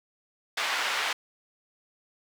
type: band-pass noise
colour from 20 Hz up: white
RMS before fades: -29 dBFS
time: 0.57-1.13 s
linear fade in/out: 5 ms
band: 780 to 2700 Hz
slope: 12 dB/octave
effects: none

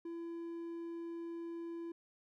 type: tone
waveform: triangle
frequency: 336.5 Hz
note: E4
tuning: 36 cents sharp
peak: -39 dBFS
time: 0.05-1.92 s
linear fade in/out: 5 ms
effects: none

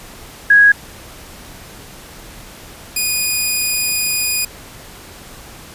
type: tone pair in turn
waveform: sine / 5% pulse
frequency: 1656 / 2468 Hz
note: G#6 / D#7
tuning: -5 / -15 cents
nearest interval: perfect fifth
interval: 690 cents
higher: second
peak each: -5 dBFS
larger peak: neither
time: 0.5-0.72 / 2.96-4.45 s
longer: second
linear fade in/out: 5 ms
effects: pink hiss -37 dBFS RMS until 5.74 s + resampled to 32000 Hz

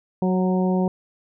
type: harmonic tone with a mistuned harmonic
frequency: 185 Hz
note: F#3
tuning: in tune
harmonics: 1 / 2 / 3 / 4 / 5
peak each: -19 / -25 / -29 / -31 / -33 dBFS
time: 0.22-0.88 s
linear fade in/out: 2 ms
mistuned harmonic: 3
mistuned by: -16 cents
effects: none

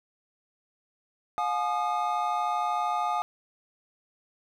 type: tone cluster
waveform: triangle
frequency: 715 / 848 / 1224 Hz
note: F5 / G#5 / D#6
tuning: +41 / +36 / -29 cents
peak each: -28 dBFS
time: 1.38-3.22 s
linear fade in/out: 0 ms
effects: none

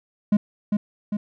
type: tone with echo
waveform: triangle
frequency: 207.7 Hz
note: G#3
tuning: in tune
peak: -12 dBFS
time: 0.32-0.37 s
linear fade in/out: 5 ms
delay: 400 ms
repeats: 2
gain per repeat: -4 dB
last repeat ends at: 1.17 s
effects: none

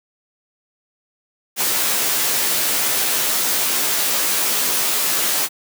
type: noise with comb filter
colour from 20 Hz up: white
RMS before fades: -19 dBFS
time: 1.56-5.49 s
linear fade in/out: 50 ms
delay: 14 ms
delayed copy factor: +0.85
effects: high-pass 200 Hz 12 dB/octave

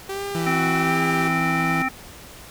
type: tone with vibrato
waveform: sawtooth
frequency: 386.7 Hz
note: G4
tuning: 24 cents flat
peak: -23 dBFS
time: 0.09-1.28 s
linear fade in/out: 5 ms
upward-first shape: sine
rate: 1.3 Hz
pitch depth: 60 cents each way
type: tone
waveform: 30% pulse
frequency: 165.7 Hz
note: E3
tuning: 9 cents sharp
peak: -21 dBFS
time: 0.35-1.82 s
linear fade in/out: 0 ms
type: harmonic tone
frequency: 261.6 Hz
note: C4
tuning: in tune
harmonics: 1 / 3 / 5 / 7 / 9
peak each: -27 / -27 / -27 / -27 / -27 dBFS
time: 0.46-1.89 s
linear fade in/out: 10 ms
effects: pink hiss -42 dBFS RMS until 2.5 s

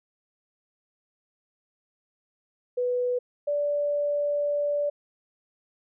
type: tone pair in turn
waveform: sine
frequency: 493.9 / 581.8 Hz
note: B4 / D5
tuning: 0 / -16 cents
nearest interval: minor third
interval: 284 cents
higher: second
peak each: -23 dBFS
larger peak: neither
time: 2.77-3.19 / 3.47-4.9 s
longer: second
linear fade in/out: 10 ms
effects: none

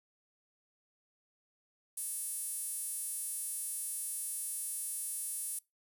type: tone with high-pass filter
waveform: sawtooth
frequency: 440 Hz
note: A4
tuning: in tune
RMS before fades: -39 dBFS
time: 1.97-5.59 s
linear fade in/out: 5 ms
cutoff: 10000 Hz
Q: 4.4
effects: noise-tail reverb RT60 0.2 s tail -23 dB re dry

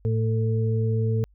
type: harmonic tone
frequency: 111.5 Hz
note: A2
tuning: 23 cents sharp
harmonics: 1 / 2 / 4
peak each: -21 / -32 / -29 dBFS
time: 0.05-1.24 s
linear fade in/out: 0 ms
effects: added 50 Hz sine -54 dBFS peak until 1.34 s

